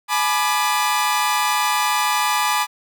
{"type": "tone cluster", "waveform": "sawtooth", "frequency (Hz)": [846, 986, 1193], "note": ["G#5", "B5", "D6"], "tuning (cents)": [32, -3, 27], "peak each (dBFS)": -18, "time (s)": [0.08, 2.67], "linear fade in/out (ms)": 50, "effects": []}